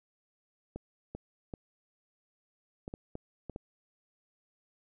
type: clicks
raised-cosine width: 2 ms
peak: -26 dBFS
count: 8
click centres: 0.76 / 1.15 / 1.538 / 2.879 / 2.939 / 3.154 / 3.497 / 3.561 s
effects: none